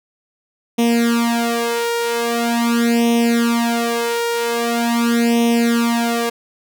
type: tone with flanger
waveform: sawtooth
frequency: 234.3 Hz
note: A#3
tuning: 9 cents sharp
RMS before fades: -17 dBFS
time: 0.78-6.3 s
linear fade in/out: 10 ms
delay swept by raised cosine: 0.33 to 2.13 ms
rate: 0.43 Hz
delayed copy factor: +1
effects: none